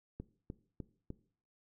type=click train; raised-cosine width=3 ms; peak=-29 dBFS; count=4; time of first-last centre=0.2-1.104 s; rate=3.32 Hz; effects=noise-tail reverb RT60 0.5 s tail -18 dB re dry